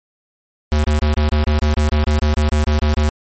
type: tone bursts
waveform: square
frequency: 75.3 Hz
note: D2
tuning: 44 cents sharp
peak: -13 dBFS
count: 16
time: 0.72-3.09 s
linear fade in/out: 0 ms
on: 120 ms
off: 30 ms
effects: MP3 32 kbps